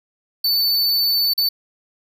square tone with dropouts, 4507 Hz, C#8, 28 cents sharp, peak -16 dBFS, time 0.44-1.49 s, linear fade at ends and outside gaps 5 ms, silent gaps 1.337-1.377 s, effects none

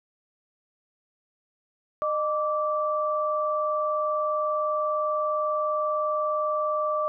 sine tone pair together, 611.1 / 1166 Hz, D#5 / D6, -31 / -13 cents, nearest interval major seventh, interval 1118 cents, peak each -26 dBFS, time 2.02-7.08 s, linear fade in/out 0 ms, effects none

